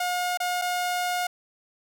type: tone with dropouts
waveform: sawtooth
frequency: 717 Hz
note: F5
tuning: 45 cents sharp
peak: -21 dBFS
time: 0-1.27 s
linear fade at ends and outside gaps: 5 ms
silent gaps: 0.374-0.401 / 0.616-0.619 s
effects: none